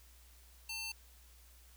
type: tone with high-pass filter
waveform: square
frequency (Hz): 900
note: A5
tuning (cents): +39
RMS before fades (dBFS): -42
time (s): 0.69-0.92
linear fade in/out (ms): 5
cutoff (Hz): 3100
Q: 1.6
effects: added 60 Hz sine -59 dBFS peak until 1.76 s + white hiss -64 dBFS RMS until 1.76 s